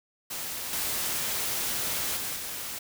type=noise with level steps; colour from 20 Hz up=white; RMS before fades=-35 / -30 / -33 / -36 dBFS; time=0.3-2.79 s; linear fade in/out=10 ms; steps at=0.73 / 2.17 / 2.36 s; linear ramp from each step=2 ms; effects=none